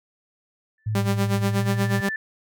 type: tone with exponential growth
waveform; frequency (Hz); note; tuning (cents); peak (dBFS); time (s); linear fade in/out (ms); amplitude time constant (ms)
sine; 1760; A6; 0; -25; 0.78-2.16; 2; 300
type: tone with pitch glide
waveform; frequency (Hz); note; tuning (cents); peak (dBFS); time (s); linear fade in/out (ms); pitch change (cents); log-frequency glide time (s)
sine; 108 to 113.76; A2 to A#2; -32 to -42; -22; 0.86-2.01; 10; +90; 1.5-1.65
type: tone with tremolo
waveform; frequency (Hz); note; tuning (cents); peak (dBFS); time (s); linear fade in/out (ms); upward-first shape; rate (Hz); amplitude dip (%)
sawtooth; 197.9; G3; +17; -16; 0.95-2.09; 2; sine; 8.3; 80
effects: none